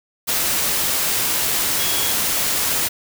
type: tone in noise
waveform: sine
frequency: 3324 Hz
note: G#7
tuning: 1 cent sharp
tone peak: -28 dBFS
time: 1.78-2.13 s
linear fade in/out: 20 ms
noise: white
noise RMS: -20 dBFS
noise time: 0.27-2.89 s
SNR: -11 dB
effects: none